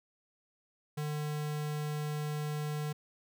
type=tone; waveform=square; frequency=150 Hz; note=D3; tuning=37 cents sharp; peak=-34 dBFS; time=0.97-2.93 s; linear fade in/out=10 ms; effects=none